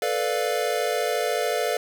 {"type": "chord", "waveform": "square", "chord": "B half-diminished seventh", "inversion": "third", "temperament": "equal", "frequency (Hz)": [440, 493.9, 587.3, 698.5], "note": ["A4", "B4", "D5", "F5"], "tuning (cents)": [0, 0, 0, 0], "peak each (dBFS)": -29, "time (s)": [0.02, 1.77], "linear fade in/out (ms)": 2, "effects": ["9-bit"]}